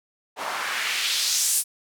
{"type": "noise with band-pass filter sweep", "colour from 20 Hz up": "white", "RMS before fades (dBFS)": -25, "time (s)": [0.36, 1.64], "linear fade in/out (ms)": 50, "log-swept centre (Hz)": [770, 10000], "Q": 1.6, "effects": []}